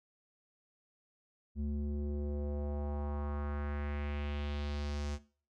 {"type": "tone with low-pass filter sweep", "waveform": "square", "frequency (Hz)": 72.8, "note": "D2", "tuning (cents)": -15, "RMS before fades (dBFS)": -37, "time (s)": [1.55, 5.19], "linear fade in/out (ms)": 50, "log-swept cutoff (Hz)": [220, 6700], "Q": 2, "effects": ["noise-tail reverb RT60 0.4 s tail -17 dB re dry"]}